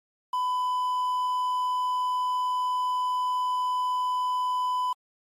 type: tone with quantisation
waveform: triangle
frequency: 1001 Hz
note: B5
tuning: 23 cents sharp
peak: -22 dBFS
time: 0.33-4.93 s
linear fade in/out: 5 ms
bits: 8
effects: MP3 64 kbps